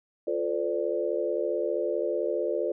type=chord; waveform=sine; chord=D minor seventh; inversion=first; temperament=equal with one note detuned; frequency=349.2 / 440 / 511.9 / 587.3 Hz; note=F4 / A4 / C5 / D5; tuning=0 / 0 / -38 / 0 cents; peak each=-31 dBFS; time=0.27-2.72 s; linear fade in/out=5 ms; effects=none